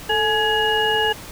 sine tone cluster, 440 / 845 / 1675 / 2878 Hz, A4 / G#5 / G#6 / F#7, 0 / +30 / +14 / -49 cents, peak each -22 dBFS, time 0.09-1.13 s, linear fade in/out 10 ms, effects pink hiss -37 dBFS RMS until 1.31 s

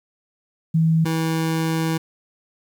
sine / 25% pulse tone pair in turn, 161.8 / 161.8 Hz, E3 / E3, -32 / -32 cents, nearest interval unison, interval 0 cents, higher neither, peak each -14 / -16 dBFS, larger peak first, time 0.74-1.05 / 1.05-1.98 s, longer second, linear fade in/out 10 ms, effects 9-bit

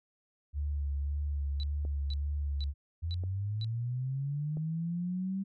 sine tone with vibrato, 71.7 Hz, D2, 41 cents flat, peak -30 dBFS, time 0.53-2.74 s, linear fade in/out 50 ms, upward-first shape sine, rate 1.8 Hz, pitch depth 33 cents each way
sine tone bursts, 3958 Hz, B7, 3 cents sharp, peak -40 dBFS, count 5, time 1.6-3.645 s, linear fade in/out 0 ms, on 33 ms, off 470 ms
clicks, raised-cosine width 2 ms, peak -32 dBFS, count 3, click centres 1.851 / 3.237 / 4.571 s
sine linear sweep, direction up, 80.9 to 196 Hz, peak -31 dBFS, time 3.02-5.44 s, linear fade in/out 20 ms
effects none

